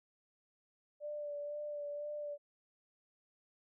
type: tone with vibrato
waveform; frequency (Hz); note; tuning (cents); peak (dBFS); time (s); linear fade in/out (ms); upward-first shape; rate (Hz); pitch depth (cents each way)
sine; 587.3; D5; 0; -39; 1-2.38; 50; sine; 2; 22
effects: none